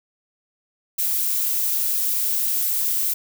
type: noise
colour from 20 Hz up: violet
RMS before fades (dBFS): -22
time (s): 0.98-3.14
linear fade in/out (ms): 10
effects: none